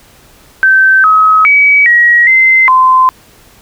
sine tone with pitch steps, 1548 / 1276 / 2275 / 1903 / 2069 / 1032 Hz, G6 / D#6 / C#7 / A#6 / C7 / C6, -22 / +43 / +44 / +35 / -20 / -24 cents, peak -3 dBFS, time 0.63-3.09 s, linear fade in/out 0 ms, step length 410 ms, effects pink hiss -42 dBFS RMS until 3.61 s

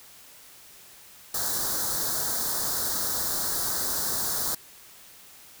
white band-stop noise, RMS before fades -28 dBFS, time 1.34-4.55 s, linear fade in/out 5 ms, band 1700 to 3900 Hz, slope 48 dB/octave, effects white hiss -50 dBFS RMS until 5.6 s

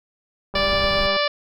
click train, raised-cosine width 1 ms, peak -19 dBFS, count 125, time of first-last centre 0.54-1.166 s, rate 198 Hz
brown noise, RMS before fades -29 dBFS, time 0.55-1.07 s, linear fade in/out 5 ms
harmonic tone, 585 Hz, D5, 7 cents flat, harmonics 1 / 2 / 3 / 4 / 5 / 6 / 7 / 8 / 9, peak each -22 / -25 / -27 / -28 / -29 / -30 / -30 / -31 / -32 dBFS, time 0.55-1.28 s, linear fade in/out 5 ms
effects none

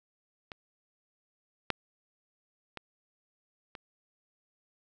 clicks, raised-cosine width 0.3 ms, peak -25 / -11 / -23 / -26 dBFS, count 4, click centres 0.518 / 1.703 / 2.773 / 3.752 s, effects none

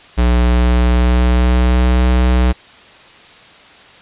square tone with pitch glide, 60.3 to 62.17 Hz, B1 to B1, -41 to +12 cents, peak -10 dBFS, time 0.17-2.53 s, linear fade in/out 20 ms, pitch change +53 cents, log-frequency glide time 0.36-2.06 s, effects white hiss -41 dBFS RMS until 4.01 s + resampled to 8000 Hz

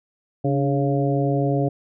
harmonic tone with a mistuned harmonic, 138.59 Hz, C#3, in tune, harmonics 1 / 2 / 3 / 4 / 5, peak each -21 / -24 / -26 / -27 / -28 dBFS, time 0.44-1.69 s, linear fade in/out 10 ms, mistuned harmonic 2, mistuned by +69 cents, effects none

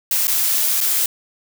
blue noise with dropouts, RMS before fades -18 dBFS, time 0.11-1.06 s, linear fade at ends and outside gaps 2 ms, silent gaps 0.271-0.279 / 0.805-0.811 s, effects none

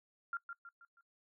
sine tone with echo, 1387 Hz, F6, 12 cents flat, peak -35 dBFS, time 0.33-0.37 s, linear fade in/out 2 ms, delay 160 ms, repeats 4, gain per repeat -7 dB, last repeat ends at 1.01 s, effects noise-tail reverb RT60 0.1 s tail -21 dB re dry

